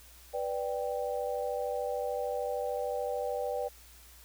sine chord, G major, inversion first, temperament equal, 493.9 / 587.3 / 784 Hz, B4 / D5 / G5, 0 / 0 / 0 cents, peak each -34 / -35 / -37 dBFS, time 0.33-3.69 s, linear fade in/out 20 ms, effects added 60 Hz sine -56 dBFS peak until 4.24 s + white hiss -56 dBFS RMS until 4.24 s

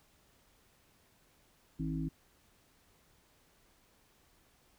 harmonic tone, 53.4 Hz, G#1, 49 cents sharp, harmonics 1 / 3 / 5 / 6, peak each -42 / -36 / -38 / -43 dBFS, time 1.79-2.09 s, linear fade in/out 10 ms, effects pink hiss -68 dBFS RMS until 4.78 s

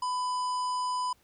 harmonic tone, 1000 Hz, B5, 21 cents sharp, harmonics 1 / 3 / 5 / 7 / 9, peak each -28 / -48 / -41 / -51 / -48 dBFS, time 0.02-1.13 s, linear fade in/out 5 ms, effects pink hiss -66 dBFS RMS until 1.23 s

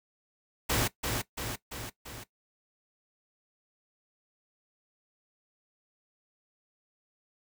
pink noise with echo, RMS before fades -28 dBFS, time 0.69-0.88 s, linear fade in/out 10 ms, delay 340 ms, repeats 4, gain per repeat -4 dB, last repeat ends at 2.24 s, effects noise-tail reverb RT60 0.1 s tail -17 dB re dry

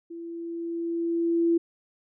sine tone with level ramp, 336.5 Hz, E4, 36 cents sharp, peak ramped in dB -36 to -18 dBFS, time 0.1-1.58 s, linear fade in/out 10 ms, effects none

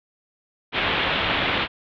white low-pass noise, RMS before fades -23 dBFS, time 0.72-1.68 s, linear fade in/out 50 ms, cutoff 3500 Hz, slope 48 dB/octave, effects none

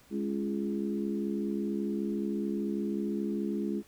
harmonic tone with a mistuned harmonic, 69.3 Hz, C#2, in tune, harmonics 3 / 4 / 5 / 6, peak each -32 / -37 / -35 / -40 dBFS, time 0.1-3.83 s, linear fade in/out 50 ms, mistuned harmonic 5, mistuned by -21 cents, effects pink hiss -60 dBFS RMS until 3.87 s

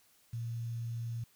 sine tone with quantisation, 116.54 Hz, A#2, in tune, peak -35 dBFS, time 0.33-1.24 s, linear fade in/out 5 ms, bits 10, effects white hiss -67 dBFS RMS until 1.35 s

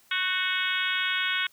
harmonic tone with a mistuned harmonic, 367.7 Hz, F#4, 11 cents flat, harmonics 3 / 4 / 5 / 6 / 7 / 8 / 9 / 10, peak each -37 / -29 / -35 / -31 / -35 / -35 / -32 / -36 dBFS, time 0.11-1.47 s, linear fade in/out 5 ms, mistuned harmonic 4, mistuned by +25 cents, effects white hiss -60 dBFS RMS until 1.52 s

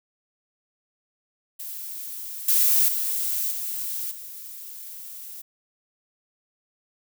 violet noise with level steps, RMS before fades -35 / -19 / -26 / -30 / -39 dBFS, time 1.59-5.42 s, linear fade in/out 10 ms, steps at 2.48 / 2.88 / 3.51 / 4.11 s, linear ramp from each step 5 ms, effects none

